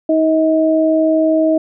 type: tone pair together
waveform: sine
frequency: 316.5 / 636 Hz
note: D#4 / D#5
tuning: +30 / +38 cents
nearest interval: octave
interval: 1208 cents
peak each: -13 / -13 dBFS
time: 0.09-1.58 s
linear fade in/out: 5 ms
effects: none